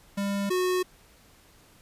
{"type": "tone pair in turn", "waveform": "square", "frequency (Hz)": [199.7, 366], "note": ["G3", "F#4"], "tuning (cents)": [32, -19], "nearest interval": "minor seventh", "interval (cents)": 1049, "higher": "second", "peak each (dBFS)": [-27, -24], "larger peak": "second", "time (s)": [[0.17, 0.5], [0.5, 0.83]], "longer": "neither", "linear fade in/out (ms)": 10, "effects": ["pink hiss -57 dBFS RMS until 1.81 s", "resampled to 32000 Hz"]}